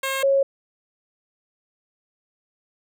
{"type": "tone pair in turn", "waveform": ["10% pulse", "sine"], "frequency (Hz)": [537, 548.3], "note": ["C5", "C#5"], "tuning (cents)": [45, -19], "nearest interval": "unison", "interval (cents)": 36, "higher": "second", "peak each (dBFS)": -15, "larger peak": "neither", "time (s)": [[0.03, 0.23], [0.23, 0.43]], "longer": "neither", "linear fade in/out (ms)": 5, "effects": []}